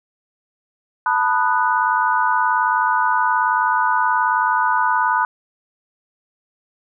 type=chord; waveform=sine; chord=B dominant seventh; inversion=third; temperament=just; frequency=889 / 987.8 / 1234.7 / 1481.6 Hz; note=A5 / B5 / D#6 / F#6; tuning=+18 / 0 / -14 / +2 cents; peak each=-21 / -18 / -23 / -21 dBFS; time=1.06-5.25 s; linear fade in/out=2 ms; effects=none